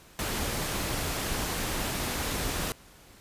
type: noise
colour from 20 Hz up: pink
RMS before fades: -31 dBFS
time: 0.19-2.72 s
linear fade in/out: 0 ms
effects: pink hiss -54 dBFS RMS until 3.2 s + resampled to 32000 Hz